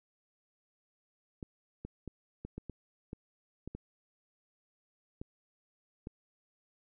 clicks, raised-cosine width 3 ms, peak -28 dBFS, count 11, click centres 1.428 / 1.85 / 2.077 / 2.45 / 2.58 / 2.697 / 3.131 / 3.676 / 3.75 / 5.215 / 6.071 s, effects none

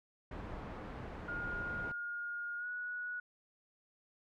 pink low-pass noise, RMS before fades -45 dBFS, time 0.31-1.92 s, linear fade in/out 5 ms, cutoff 1400 Hz, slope 12 dB/octave
sine tone with pitch glide, 1424 to 1463.2 Hz, F6 to F#6, +33 to -20 cents, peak -38 dBFS, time 1.28-3.2 s, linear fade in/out 5 ms, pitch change +47 cents, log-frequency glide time 2.58-2.66 s
effects none

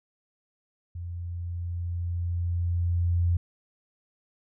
sine tone with level ramp, 86.7 Hz, F2, 12 cents flat, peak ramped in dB -33 to -20 dBFS, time 0.95-3.37 s, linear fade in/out 5 ms, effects none

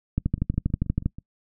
two click trains, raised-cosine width 5 ms, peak -24 / -10 dBFS, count 6 / 12, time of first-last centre 0.38-1.185 / 0.18-1.06 s, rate 6.21 / 12.5 Hz, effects noise-tail reverb RT60 0.1 s tail -24 dB re dry

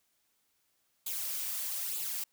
blue noise with flanger, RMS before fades -36 dBFS, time 1.06-2.24 s, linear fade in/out 5 ms, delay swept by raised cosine 0.26 to 4.06 ms, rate 1.1 Hz, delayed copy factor +0.65, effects white hiss -75 dBFS RMS until 2.32 s

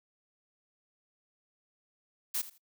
blue noise with echo, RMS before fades -32 dBFS, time 2.34-2.42 s, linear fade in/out 10 ms, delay 81 ms, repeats 2, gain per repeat -15 dB, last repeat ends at 2.582 s, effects noise-tail reverb RT60 0.1 s tail -25 dB re dry

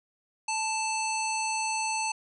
harmonic tone, 880 Hz, A5, in tune, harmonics 1 / 3 / 5 / 7 / 9 / 10, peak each -30 / -33 / -38 / -36 / -39 / -43 dBFS, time 0.48-2.12 s, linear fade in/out 5 ms, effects none

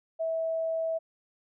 sine tone, 651 Hz, E5, 22 cents flat, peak -27 dBFS, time 0.19-0.99 s, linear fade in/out 20 ms, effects none

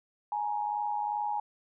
sine tone pair together, 837 / 939.5 Hz, G#5 / A#5, +13 / +13 cents, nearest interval major second, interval 200 cents, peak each -30 / -35 dBFS, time 0.32-1.4 s, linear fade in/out 2 ms, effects none

